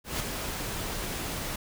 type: noise with ADSR envelope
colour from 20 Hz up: pink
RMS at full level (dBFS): -29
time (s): 0.04-1.56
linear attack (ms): 160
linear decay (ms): 6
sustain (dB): -5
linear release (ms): 5
effects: none